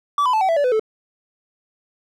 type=tone with pitch steps; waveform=triangle; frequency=1153 / 1003.7 / 873.8 / 760.7 / 662.2 / 576.5 / 501.9 / 436.9 Hz; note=D6 / B5 / A5 / F#5 / E5 / D5 / B4 / A4; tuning=-32 / +28 / -12 / +48 / +8 / -32 / +28 / -12 cents; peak=-13 dBFS; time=0.18-0.796 s; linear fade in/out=2 ms; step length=77 ms; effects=none